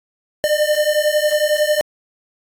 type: beating tone pair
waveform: square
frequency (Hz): 597 / 608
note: D5 / D#5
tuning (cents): +28 / -40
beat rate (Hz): 11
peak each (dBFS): -18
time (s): 0.44-1.81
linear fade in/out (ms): 0
effects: AAC 64 kbps